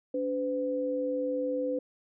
sine tone pair together, 286.6 / 506.6 Hz, D4 / B4, -42 / +44 cents, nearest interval minor seventh, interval 986 cents, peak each -33 / -29 dBFS, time 0.14-1.79 s, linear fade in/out 5 ms, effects none

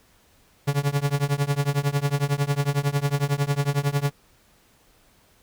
45% pulse tone with tremolo, 142.1 Hz, C#3, 43 cents sharp, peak -17 dBFS, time 0.67-4.11 s, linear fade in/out 10 ms, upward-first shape triangle, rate 11 Hz, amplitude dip 100%, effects pink hiss -59 dBFS RMS until 5.42 s

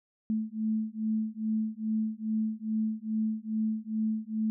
sine beating tone pair, 217.3 / 219.7 Hz, A3 / A3, -21 / -2 cents, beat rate 2.4 Hz, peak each -31 dBFS, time 0.3-4.5 s, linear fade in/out 0 ms, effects none

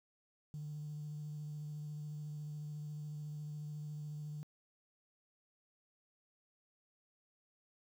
triangle tone with vibrato, 149.8 Hz, D3, 35 cents sharp, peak -38 dBFS, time 0.54-4.43 s, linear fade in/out 0 ms, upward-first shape sine, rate 14 Hz, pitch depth 16 cents each way, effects tanh soft clip ceiling -39 dBFS + 11-bit

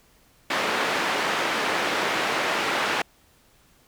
white band-pass noise, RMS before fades -25 dBFS, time 0.5-3.02 s, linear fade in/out 5 ms, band 260 to 2100 Hz, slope 12 dB/octave, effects pink hiss -59 dBFS RMS until 3.87 s

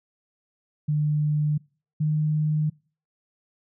sine tone pair in turn, 150 / 152.97 Hz, D3 / D#3, +37 / -29 cents, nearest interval unison, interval 34 cents, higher second, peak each -20 dBFS, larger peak neither, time 0.88-1.58 / 2-2.7 s, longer neither, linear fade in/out 10 ms, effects noise-tail reverb RT60 0.4 s tail -25 dB re dry

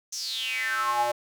square tone with high-pass filter sweep, 120 Hz, B2, 49 cents flat, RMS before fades -28 dBFS, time 0.12-1.12 s, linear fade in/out 10 ms, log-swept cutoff 6200 to 640 Hz, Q 8.3, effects none

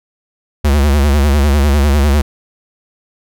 square tone with vibrato, 71.5 Hz, D2, 46 cents flat, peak -9 dBFS, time 0.64-2.22 s, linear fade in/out 10 ms, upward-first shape sine, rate 10 Hz, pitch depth 98 cents each way, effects none

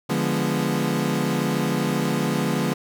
30% pulse chord, D diminished seventh, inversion none, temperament equal, 146.83 / 174.61 / 207.7 / 246.9 Hz, D3 / F3 / Ab3 / Cb4, 0 / 0 / 0 / 0 cents, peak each -24 dBFS, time 0.09-2.74 s, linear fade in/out 10 ms, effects none

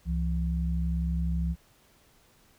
sine tone pair together, 66.99 / 169 Hz, C2 / E3, +41 / +43 cents, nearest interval octave + major third, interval 1602 cents, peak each -27 / -30 dBFS, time 0.05-1.56 s, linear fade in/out 50 ms, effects pink hiss -62 dBFS RMS until 2.58 s

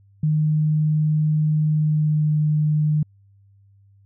sine tone with pitch glide, 153.5 to 151.91 Hz, D#3 to D#3, -23 to -41 cents, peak -16 dBFS, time 0.23-3.03 s, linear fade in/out 5 ms, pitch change -18 cents, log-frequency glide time 1.71-2.35 s, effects added 99 Hz sine -51 dBFS peak until 4.05 s

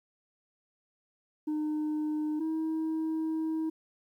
sine tone pair in turn, 304.9 / 318.5 Hz, D#4 / D#4, -35 / +41 cents, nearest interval minor second, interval 76 cents, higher second, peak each -26 dBFS, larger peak neither, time 1.47-2.4 / 2.4-3.7 s, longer second, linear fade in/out 10 ms, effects tanh soft clip ceiling -28 dBFS + 11-bit

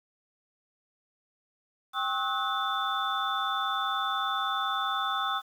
sine tone cluster, 786 / 1085 / 1288 / 1480 / 3524 Hz, G5 / C#6 / E6 / F#6 / A7, +4 / -37 / -41 / 0 / +2 cents, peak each -34 / -34 / -30 / -36 / -34 dBFS, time 1.93-5.42 s, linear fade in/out 50 ms, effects tanh soft clip ceiling -16 dBFS + 9-bit

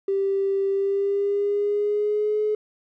triangle tone with pitch glide, 392 to 425 Hz, G4 to G#4, 0 to +40 cents, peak -16 dBFS, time 0.08-2.55 s, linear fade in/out 5 ms, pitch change +140 cents, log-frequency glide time 0.7-2.41 s, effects tanh soft clip ceiling -18 dBFS

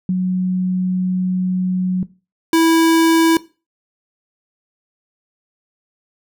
sine / square tone pair in turn, 183.9 / 327.7 Hz, F#3 / E4, -10 / -10 cents, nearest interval minor seventh, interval 1000 cents, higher second, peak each -14 / -11 dBFS, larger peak second, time 0.09-2.03 / 2.53-3.37 s, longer first, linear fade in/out 2 ms, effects noise-tail reverb RT60 0.3 s tail -18 dB re dry

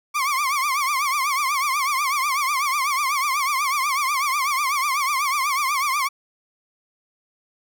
30% pulse tone with vibrato, 1118 Hz, C#6, 14 cents sharp, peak -17 dBFS, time 0.14-6.09 s, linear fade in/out 20 ms, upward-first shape triangle, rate 8.1 Hz, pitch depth 160 cents each way, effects none

